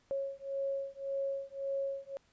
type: beating tone pair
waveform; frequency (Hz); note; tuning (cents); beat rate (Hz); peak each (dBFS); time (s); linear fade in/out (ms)
sine; 548 / 549.8; C#5 / C#5; -20 / -14; 1.8; -37 / -37; 0.11-2.17; 0
effects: pink hiss -70 dBFS RMS until 2.32 s + resampled to 16000 Hz